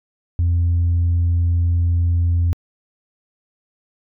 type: tone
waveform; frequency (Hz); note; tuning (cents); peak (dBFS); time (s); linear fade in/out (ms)
sine; 85.8; F2; -30; -12; 0.39-2.53; 0
effects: tanh soft clip ceiling -12 dBFS